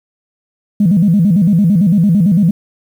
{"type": "tone with vibrato", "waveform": "sine", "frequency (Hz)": 185, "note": "F#3", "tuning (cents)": 0, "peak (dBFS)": -6, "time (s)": [0.8, 2.51], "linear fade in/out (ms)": 5, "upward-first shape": "square", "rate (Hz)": 8.9, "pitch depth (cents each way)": 190, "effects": ["tanh soft clip ceiling -2 dBFS", "7-bit"]}